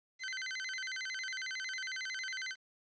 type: tone with vibrato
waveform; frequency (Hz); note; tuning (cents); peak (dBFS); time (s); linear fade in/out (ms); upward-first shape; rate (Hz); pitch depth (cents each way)
sawtooth; 1777; A6; +17; -34; 0.19-2.56; 50; square; 11; 250
effects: resampled to 16000 Hz + 11-bit